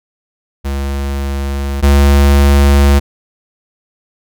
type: tone pair in turn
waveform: square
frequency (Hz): 69.3 / 70.31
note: C#2 / C#2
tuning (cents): 0 / +25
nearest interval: unison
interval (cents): 25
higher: second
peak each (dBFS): -16 / -6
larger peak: second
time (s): 0.64-1.82 / 1.82-3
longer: neither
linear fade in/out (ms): 20
effects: none